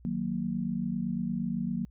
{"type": "chord", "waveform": "sine", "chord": "D# minor", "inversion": "none", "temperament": "equal", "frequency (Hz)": [155.56, 185, 233.1], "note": ["D#3", "F#3", "A#3"], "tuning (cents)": [0, 0, 0], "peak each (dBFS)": [-37, -32, -32], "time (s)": [0.05, 1.85], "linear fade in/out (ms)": 0, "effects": ["added 60 Hz sine -52 dBFS peak until 1.9 s"]}